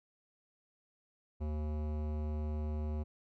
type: tone with hard clipping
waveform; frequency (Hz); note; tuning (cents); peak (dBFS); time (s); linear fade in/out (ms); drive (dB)
sine; 75.9; D#2; -42; -36; 1.4-3.04; 20; 17
effects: none